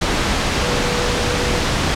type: tone in noise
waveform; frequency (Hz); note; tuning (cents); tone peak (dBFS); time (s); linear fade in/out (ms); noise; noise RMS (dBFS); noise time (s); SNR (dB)
sine; 488.1; B4; -20; -24; 0.62-1.6; 10; pink; -18; 0.01-1.95; -9
effects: low-pass 6000 Hz 12 dB/octave